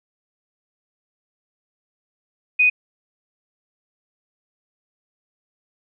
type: tone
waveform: sine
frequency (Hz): 2489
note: D#7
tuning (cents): 0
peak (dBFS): -12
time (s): 2.59-2.7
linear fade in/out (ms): 10
effects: none